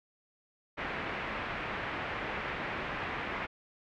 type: low-pass noise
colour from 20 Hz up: white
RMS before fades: -37 dBFS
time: 0.77-3.47 s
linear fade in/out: 20 ms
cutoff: 2300 Hz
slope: 24 dB/octave
effects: none